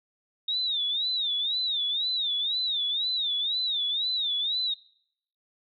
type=tone with vibrato; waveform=sine; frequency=3700 Hz; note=A#7; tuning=14 cents flat; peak=-25 dBFS; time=0.48-4.74 s; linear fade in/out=5 ms; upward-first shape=sine; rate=2 Hz; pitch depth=150 cents each way; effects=noise-tail reverb RT60 0.7 s tail -23 dB re dry